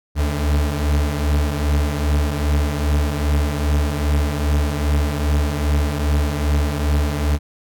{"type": "beating tone pair", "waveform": "40% pulse", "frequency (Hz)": [71.3, 73.8], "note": ["C#2", "D2"], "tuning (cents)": [49, 9], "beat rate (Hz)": 2.5, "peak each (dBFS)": [-21, -17], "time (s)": [0.15, 7.39], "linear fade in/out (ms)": 50, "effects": []}